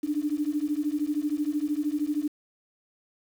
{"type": "beating tone pair", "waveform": "sine", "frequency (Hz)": [291, 304], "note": ["D4", "D#4"], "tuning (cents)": [-16, -40], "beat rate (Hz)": 13, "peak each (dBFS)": -28, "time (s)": [0.03, 2.28], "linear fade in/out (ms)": 10, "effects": ["8-bit"]}